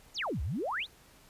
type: exponential two-way sweep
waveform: sine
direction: down then up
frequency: 7560 to 60.2 to 4384 Hz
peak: -31 dBFS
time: 0.14-0.87 s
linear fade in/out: 50 ms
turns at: 0.42 s
effects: pink hiss -59 dBFS RMS until 1.29 s + resampled to 32000 Hz